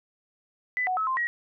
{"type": "tone with pitch steps", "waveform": "sine", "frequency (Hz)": [1998, 740, 1292, 1046, 1902], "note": ["B6", "F#5", "E6", "C6", "A#6"], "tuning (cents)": [20, 0, -35, -1, 34], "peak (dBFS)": -24, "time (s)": [0.77, 1.27], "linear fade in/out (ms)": 0, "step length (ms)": 100, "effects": []}